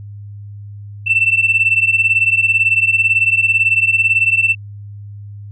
sine beating tone pair, 2663 / 2681 Hz, E7 / E7, +17 / +29 cents, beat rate 18 Hz, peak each -14 / -12 dBFS, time 1.06-4.55 s, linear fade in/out 20 ms, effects tanh soft clip ceiling -3 dBFS + added 102 Hz sine -29 dBFS peak until 5.51 s

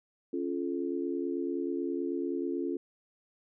sine chord, Db augmented, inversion none, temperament just, 277.2 / 346.5 / 433.1 Hz, Db4 / F4 / A4, 0 / -14 / -27 cents, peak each -34 / -33 / -38 dBFS, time 0.33-2.77 s, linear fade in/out 5 ms, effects none

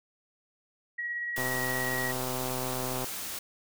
sine tone with tremolo, 1910 Hz, A#6, 42 cents sharp, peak -30 dBFS, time 0.98-2.12 s, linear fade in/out 10 ms, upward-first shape sine, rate 17 Hz, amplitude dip 25%
white noise, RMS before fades -37 dBFS, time 1.36-3.39 s, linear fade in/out 5 ms
click train, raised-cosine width 1 ms, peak -21 dBFS, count 214, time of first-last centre 1.38-3.044 s, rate 128 Hz
effects none

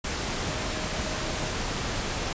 sine tone in noise, 622.3 Hz, D#5, in tune, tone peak -40 dBFS, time 0.49-1.51 s, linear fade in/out 5 ms, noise pink, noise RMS -30 dBFS, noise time 0.04-2.33 s, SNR -13 dB, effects resampled to 16000 Hz

